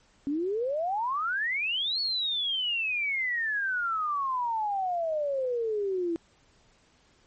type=exponential two-way sweep; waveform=sine; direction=up then down; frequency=272.9 to 4435 to 328.2 Hz; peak=-26 dBFS; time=0.27-6.16 s; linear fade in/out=0 ms; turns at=2 s; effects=pink hiss -63 dBFS RMS until 7.26 s + MP3 32 kbps